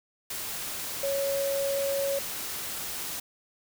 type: tone in noise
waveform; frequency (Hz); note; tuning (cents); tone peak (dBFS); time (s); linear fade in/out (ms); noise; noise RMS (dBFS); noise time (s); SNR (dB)
sine; 554.4; C#5; 0; -26; 1.03-2.19; 5; white; -35; 0.3-3.2; +6
effects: none